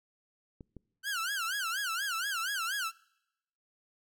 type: clicks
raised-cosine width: 3 ms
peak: -33 dBFS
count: 2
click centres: 0.608 / 0.767 s
type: tone with vibrato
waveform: sawtooth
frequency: 1481 Hz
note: F#6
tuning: 1 cent sharp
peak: -28 dBFS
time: 1.03-2.92 s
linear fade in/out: 50 ms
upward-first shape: sine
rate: 4.2 Hz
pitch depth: 210 cents each way
effects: noise-tail reverb RT60 0.9 s tail -25 dB re dry